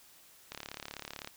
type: click train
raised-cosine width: 0.2 ms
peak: -23 dBFS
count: 28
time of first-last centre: 0.52-1.274 s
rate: 35.8 Hz
effects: white hiss -59 dBFS RMS until 1.36 s